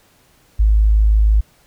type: tone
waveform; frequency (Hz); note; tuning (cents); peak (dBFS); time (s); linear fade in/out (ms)
sine; 53.1; G#1; +39; -9; 0.59-1.41; 10
effects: pink hiss -54 dBFS RMS until 1.66 s